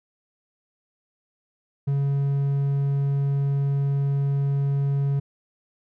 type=tone; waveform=triangle; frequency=139.7 Hz; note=C#3; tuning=14 cents sharp; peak=-18 dBFS; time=1.87-5.2 s; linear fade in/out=10 ms; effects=none